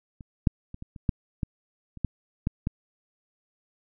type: clicks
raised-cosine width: 5 ms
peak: -30 / -6 / -26 / -26 / -29 / -10 / -15 / -29 / -13 / -12 / -14 dBFS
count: 11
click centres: 0.208 / 0.472 / 0.744 / 0.824 / 0.962 / 1.092 / 1.432 / 1.973 / 2.047 / 2.471 / 2.671 s
effects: none